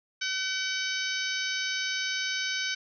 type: harmonic tone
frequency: 760 Hz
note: F#5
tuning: 46 cents sharp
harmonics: 2 / 3 / 4 / 5 / 6 / 7 / 8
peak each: -33 / -35 / -36 / -37 / -38 / -38 / -39 dBFS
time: 0.21-2.75 s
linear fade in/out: 10 ms
effects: none